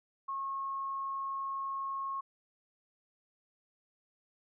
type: tone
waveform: sine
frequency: 1088 Hz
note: C#6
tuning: 33 cents flat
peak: -34 dBFS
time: 0.28-2.21 s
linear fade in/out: 10 ms
effects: none